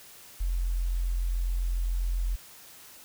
sine tone, 43.65 Hz, F1, in tune, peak -25 dBFS, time 0.4-2.36 s, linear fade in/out 10 ms, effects white hiss -50 dBFS RMS until 3.04 s

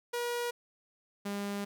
sawtooth tone pair in turn, 480 / 201.8 Hz, B4 / G#3, -49 / -49 cents, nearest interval octave + minor third, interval 1500 cents, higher first, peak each -28 / -30 dBFS, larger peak first, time 0.13-0.51 / 1.25-1.65 s, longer second, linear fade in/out 10 ms, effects none

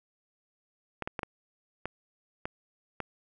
clicks, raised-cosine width 0.5 ms, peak -18 dBFS, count 7, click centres 1.023 / 1.075 / 1.192 / 1.232 / 1.856 / 2.455 / 3.003 s, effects none

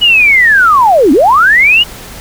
sine linear two-way sweep, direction down then up, 2960 to 247.4 to 2960 Hz, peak -3 dBFS, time 0.01-1.84 s, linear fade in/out 20 ms, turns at 1.12 s, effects added 50 Hz sine -38 dBFS peak until 2.2 s + pink hiss -29 dBFS RMS until 2.2 s

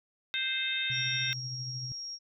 harmonic tone, 523.3 Hz, C5, in tune, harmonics 3 / 4 / 5 / 6 / 7, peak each -37 / -36 / -36 / -43 / -32 dBFS, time 0.34-1.33 s, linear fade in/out 0 ms
sine tone with tremolo, 127 Hz, B2, 49 cents sharp, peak -36 dBFS, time 0.9-1.92 s, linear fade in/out 0 ms, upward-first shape sine, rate 13 Hz, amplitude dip 45%
sine tone, 5588 Hz, F8, in tune, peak -37 dBFS, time 0.91-2.19 s, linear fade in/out 50 ms
effects none

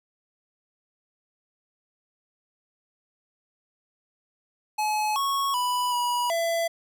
square tone with pitch steps, 852 / 1104 / 988 / 971 / 670 Hz, G#5 / C#6 / B5 / B5 / E5, +44 / -7 / 0 / -30 / +28 cents, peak -24 dBFS, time 4.78-6.68 s, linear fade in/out 10 ms, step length 380 ms, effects none

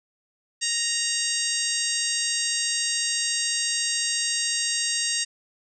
harmonic tone with a mistuned harmonic, 934 Hz, A#5, 3 cents sharp, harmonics 2 / 3 / 4 / 5 / 6 / 7 / 8 / 9, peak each -33 / -32 / -33 / -30 / -32 / -31 / -33 / -30 dBFS, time 0.61-5.25 s, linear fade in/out 20 ms, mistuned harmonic 8, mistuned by +16 cents, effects none

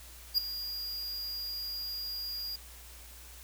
square tone with ADSR envelope, 4836 Hz, D8, 50 cents sharp, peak -22 dBFS, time 0.34-2.56 s, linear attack 39 ms, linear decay 6 ms, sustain -14 dB, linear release 6 ms, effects added 60 Hz sine -51 dBFS peak until 3.43 s + white hiss -52 dBFS RMS until 3.43 s

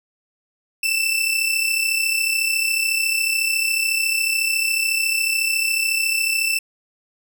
sawtooth tone pair together, 2637 / 2671 Hz, E7 / E7, 0 / +22 cents, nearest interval unison, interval 22 cents, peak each -19 / -17 dBFS, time 0.83-6.59 s, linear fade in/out 5 ms, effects none

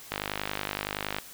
click train, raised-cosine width 0.3 ms, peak -13 dBFS, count 55, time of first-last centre 0.12-1.185 s, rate 50.7 Hz, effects white hiss -47 dBFS RMS until 1.33 s

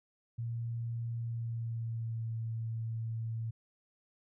sine tone with pitch glide, 116.54 to 113.29 Hz, A#2 to A#2, 0 to -49 cents, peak -34 dBFS, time 0.38-3.51 s, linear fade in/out 10 ms, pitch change -49 cents, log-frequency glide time 1.16-2.34 s, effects none

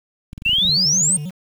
clicks, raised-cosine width 5 ms, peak -21 dBFS, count 9, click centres 0.331 / 0.379 / 0.421 / 0.463 / 0.494 / 0.532 / 0.585 / 0.652 / 0.694 s
sine exponential sweep, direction up, 2637 to 8830 Hz, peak -14 dBFS, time 0.45-1.17 s, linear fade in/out 10 ms
triangle tone with vibrato, 165.3 Hz, E3, 5 cents sharp, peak -23 dBFS, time 0.61-1.31 s, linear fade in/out 20 ms, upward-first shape square, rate 6.2 Hz, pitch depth 190 cents each way
effects 7-bit

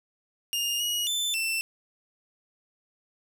sawtooth tone with pitch steps, 2829 / 2899 / 3531 / 2675 Hz, F7 / F#7 / A7 / E7, +22 / -36 / +5 / +25 cents, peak -23 dBFS, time 0.53-1.61 s, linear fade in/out 0 ms, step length 270 ms, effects none

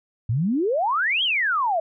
sine exponential two-way sweep, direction up then down, 103.83 to 3322 to 628 Hz, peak -19 dBFS, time 0.29-1.8 s, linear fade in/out 5 ms, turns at 1.23 s, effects none

